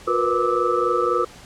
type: tone cluster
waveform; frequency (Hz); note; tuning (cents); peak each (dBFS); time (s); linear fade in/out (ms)
sine; 358.5 / 472.7 / 496.5 / 1182 / 1298; F4 / A#4 / B4 / D6 / E6; +45 / +24 / +9 / +11 / -27; -24; 0.07-1.25; 10
effects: pink hiss -44 dBFS RMS until 1.45 s + low-pass 9000 Hz 12 dB/octave